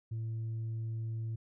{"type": "tone", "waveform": "sine", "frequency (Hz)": 112.5, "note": "A2", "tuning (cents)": 39, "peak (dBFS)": -32, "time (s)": [0.11, 1.36], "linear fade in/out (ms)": 10, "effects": ["tanh soft clip ceiling -33 dBFS"]}